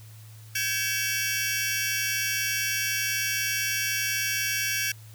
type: tone cluster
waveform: sawtooth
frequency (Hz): 1559 / 1679 / 2260 / 2682 / 5750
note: G6 / G#6 / C#7 / E7 / F8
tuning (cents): -10 / +18 / +33 / +29 / +50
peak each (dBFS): -29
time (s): 0.55-4.92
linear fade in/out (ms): 5
effects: added 109 Hz sine -44 dBFS peak until 5.14 s + white hiss -54 dBFS RMS until 5.14 s